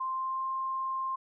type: tone with pitch glide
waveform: sine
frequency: 1046.5 to 1056.2 Hz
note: C6 to C6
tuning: 0 to +16 cents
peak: -30 dBFS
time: 0-1.16 s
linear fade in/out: 10 ms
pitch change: +16 cents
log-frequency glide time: 0.11-0.49 s
effects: none